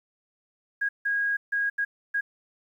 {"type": "tone bursts at uneven times", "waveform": "sine", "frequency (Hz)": 1640, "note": "G#6", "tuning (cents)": -22, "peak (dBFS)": -23, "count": 5, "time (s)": [[0.81, 0.89], [1.05, 1.37], [1.52, 1.7], [1.78, 1.85], [2.14, 2.21]], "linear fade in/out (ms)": 10, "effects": ["10-bit"]}